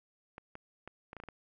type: clicks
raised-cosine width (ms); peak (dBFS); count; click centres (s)
0.5; -30; 8; 0.381 / 0.554 / 0.876 / 1.131 / 1.167 / 1.201 / 1.237 / 1.287
effects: none